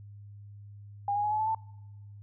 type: tone with pitch steps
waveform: sine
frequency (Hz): 810 / 824.6 / 839.5 / 854.7 / 870.1 / 885.9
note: G#5 / G#5 / G#5 / G#5 / A5 / A5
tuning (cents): -43 / -13 / +18 / +49 / -20 / +12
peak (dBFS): -26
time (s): 1.08-1.548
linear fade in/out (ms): 2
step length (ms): 78
effects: noise-tail reverb RT60 1.0 s tail -25 dB re dry + added 102 Hz sine -45 dBFS peak until 2.22 s